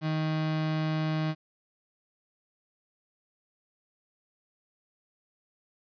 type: tone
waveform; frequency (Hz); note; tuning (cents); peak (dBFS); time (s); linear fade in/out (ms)
35% pulse; 156.6; D#3; +11; -25; 0.01-1.35; 50
effects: resampled to 11025 Hz + 11-bit